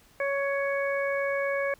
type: harmonic tone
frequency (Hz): 557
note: C#5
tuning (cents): +8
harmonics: 1 / 2 / 3 / 4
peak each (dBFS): -27 / -36 / -33 / -34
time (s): 0.2-1.74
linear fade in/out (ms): 2
effects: pink hiss -59 dBFS RMS until 1.79 s